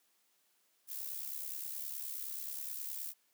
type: noise with amplitude modulation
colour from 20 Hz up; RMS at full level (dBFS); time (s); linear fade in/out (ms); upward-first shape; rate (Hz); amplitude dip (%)
violet; -39; 0.87-3.14; 50; sine; 69.5; 65
effects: white hiss -74 dBFS RMS until 3.33 s + high-pass 200 Hz 12 dB/octave